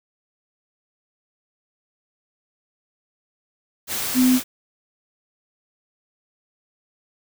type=tone in noise; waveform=sine; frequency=254.3 Hz; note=C4; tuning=49 cents flat; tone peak=-13 dBFS; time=4.14-4.4 s; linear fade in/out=50 ms; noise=white; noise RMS=-26 dBFS; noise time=3.87-4.44 s; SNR=+10 dB; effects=none